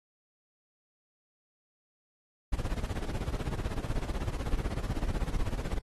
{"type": "noise with tremolo", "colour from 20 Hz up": "brown", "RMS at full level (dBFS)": -29, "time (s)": [2.52, 5.79], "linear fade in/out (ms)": 10, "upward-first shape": "sine", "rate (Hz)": 16, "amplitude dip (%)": 80, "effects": ["AAC 32 kbps"]}